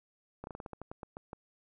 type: slowing click train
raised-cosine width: 1 ms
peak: -28 dBFS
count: 12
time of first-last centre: 0.44-1.331 s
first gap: 31 ms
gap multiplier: 1.18
effects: none